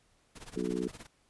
pink noise with tremolo, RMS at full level -45 dBFS, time 0.35-1.07 s, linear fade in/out 10 ms, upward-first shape sine, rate 17 Hz, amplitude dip 85%
harmonic tone, 61.4 Hz, B1, 9 cents flat, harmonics 3 / 4 / 5 / 6 / 7, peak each -37 / -37 / -37 / -37 / -37 dBFS, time 0.56-0.88 s, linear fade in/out 5 ms
effects pink hiss -69 dBFS RMS until 1.29 s + resampled to 24000 Hz

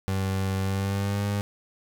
30% pulse tone with pitch glide, 96 to 101.71 Hz, G2 to G#2, -36 to -36 cents, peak -22 dBFS, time 0.08-1.41 s, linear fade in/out 0 ms, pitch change +100 cents, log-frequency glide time 0.62-1.25 s, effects none

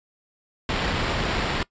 pink noise with sample-and-hold, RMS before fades -25 dBFS, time 0.69-1.63 s, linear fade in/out 2 ms, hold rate 6300 Hz, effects noise-tail reverb RT60 0.1 s tail -21 dB re dry + resampled to 16000 Hz

